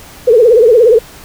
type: tone with vibrato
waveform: sine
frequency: 463.2 Hz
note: A#4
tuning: 11 cents flat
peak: -3 dBFS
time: 0.27-0.99 s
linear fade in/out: 10 ms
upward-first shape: triangle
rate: 17 Hz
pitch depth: 180 cents each way
effects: pink hiss -35 dBFS RMS until 1.24 s